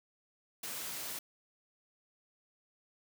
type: high-pass noise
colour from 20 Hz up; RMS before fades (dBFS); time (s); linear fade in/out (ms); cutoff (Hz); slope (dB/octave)
white; -41; 0.63-1.19; 5; 100; 12
effects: none